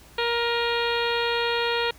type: harmonic tone with a mistuned harmonic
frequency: 470 Hz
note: A#4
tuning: 14 cents sharp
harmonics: 1 / 2 / 3 / 4 / 5 / 6 / 7 / 8 / 9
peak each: -26 / -29 / -31 / -32 / -33 / -34 / -34 / -35 / -36 dBFS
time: 0.18-1.91 s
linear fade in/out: 5 ms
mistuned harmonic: 5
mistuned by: +46 cents
effects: added 60 Hz sine -51 dBFS peak until 1.98 s + pink hiss -51 dBFS RMS until 1.98 s

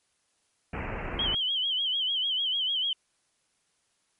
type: low-pass noise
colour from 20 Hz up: pink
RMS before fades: -34 dBFS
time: 0.73-1.35 s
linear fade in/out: 5 ms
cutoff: 2700 Hz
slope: 96 dB/octave
type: tone with vibrato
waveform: sine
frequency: 3136 Hz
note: G7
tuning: in tune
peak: -25 dBFS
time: 1.19-2.93 s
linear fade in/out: 2 ms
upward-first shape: sine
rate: 6.7 Hz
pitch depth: 95 cents each way
effects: white hiss -72 dBFS RMS until 4.19 s + MP3 48 kbps

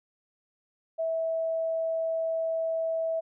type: tone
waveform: sine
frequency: 652 Hz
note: E5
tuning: 19 cents flat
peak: -26 dBFS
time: 0.98-3.21 s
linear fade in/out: 20 ms
effects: none

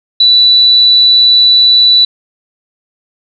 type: tone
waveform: sine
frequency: 3961 Hz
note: B7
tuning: 4 cents sharp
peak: -3 dBFS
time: 0.2-2.05 s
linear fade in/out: 5 ms
effects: none

